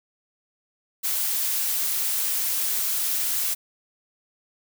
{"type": "noise", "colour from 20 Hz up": "blue", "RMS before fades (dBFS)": -25, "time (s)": [1.03, 3.55], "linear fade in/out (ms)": 20, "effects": []}